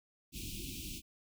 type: band-stop noise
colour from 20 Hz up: pink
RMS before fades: -43 dBFS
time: 0.32-1.02 s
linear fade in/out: 50 ms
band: 370 to 2400 Hz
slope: 96 dB/octave
effects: none